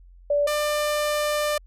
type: tone pair in turn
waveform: sine / sawtooth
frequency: 580 / 596.3 Hz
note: D5 / D5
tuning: -22 / +26 cents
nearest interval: unison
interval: 48 cents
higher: second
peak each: -18 dBFS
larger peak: neither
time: 0.3-0.47 / 0.47-1.58 s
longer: second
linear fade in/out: 5 ms
effects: added 44 Hz sine -46 dBFS peak until 1.66 s + resampled to 32000 Hz